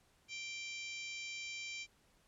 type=harmonic tone; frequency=784 Hz; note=G5; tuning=in tune; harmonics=3 / 4 / 5 / 6 / 7 / 8 / 9; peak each=-44 / -51 / -54 / -55 / -54 / -56 / -54 dBFS; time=0.28-1.87 s; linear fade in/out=50 ms; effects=pink hiss -71 dBFS RMS until 2.27 s + low-pass 11000 Hz 12 dB/octave